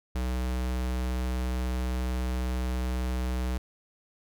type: tone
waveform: square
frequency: 62.7 Hz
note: B1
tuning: 27 cents sharp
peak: -28 dBFS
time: 0.15-3.58 s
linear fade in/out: 5 ms
effects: none